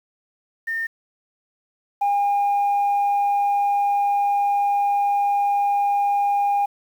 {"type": "tone pair in turn", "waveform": "sine", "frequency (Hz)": [1817, 809.4], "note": ["A#6", "G#5"], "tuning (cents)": [-45, -45], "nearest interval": "octave + major second", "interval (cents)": 1400, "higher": "first", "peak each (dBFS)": [-22, -15], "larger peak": "second", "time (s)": [[0.67, 0.87], [2.01, 6.66]], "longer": "second", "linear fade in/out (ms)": 10, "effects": ["tanh soft clip ceiling -15 dBFS", "8-bit"]}